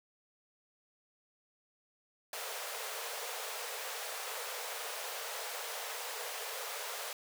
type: high-pass noise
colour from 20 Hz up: pink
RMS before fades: -41 dBFS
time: 2.33-7.13 s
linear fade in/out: 2 ms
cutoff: 430 Hz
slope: 96 dB/octave
effects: none